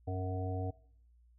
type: harmonic tone with a mistuned harmonic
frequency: 92.5 Hz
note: F#2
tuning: in tune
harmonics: 1 / 3 / 5 / 7 / 8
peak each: -35 / -43 / -43 / -46 / -44 dBFS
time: 0.07-0.71 s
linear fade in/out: 10 ms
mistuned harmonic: 1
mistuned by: +39 cents
effects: noise-tail reverb RT60 0.6 s tail -20 dB re dry + added 59 Hz sine -61 dBFS peak until 1.38 s